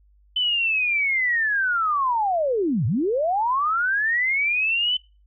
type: linear two-way sweep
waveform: sine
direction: down then up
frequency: 3042 to 97.6 to 3042 Hz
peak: -19 dBFS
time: 0.36-4.97 s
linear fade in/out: 5 ms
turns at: 2.86 s
effects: noise-tail reverb RT60 0.3 s tail -23 dB re dry + added 50 Hz sine -54 dBFS peak until 5.26 s